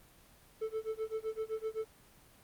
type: tone with tremolo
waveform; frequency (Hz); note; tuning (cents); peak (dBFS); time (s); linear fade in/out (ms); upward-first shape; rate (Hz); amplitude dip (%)
triangle; 440; A4; 0; -30; 0.61-1.85; 10; sine; 7.8; 95
effects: pink hiss -61 dBFS RMS until 2.43 s + Opus 24 kbps